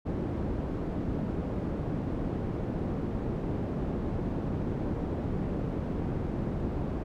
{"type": "low-pass noise", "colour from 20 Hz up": "white", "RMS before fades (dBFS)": -32, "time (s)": [0.05, 7.04], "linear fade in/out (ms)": 20, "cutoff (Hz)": 290, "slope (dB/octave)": 12, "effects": []}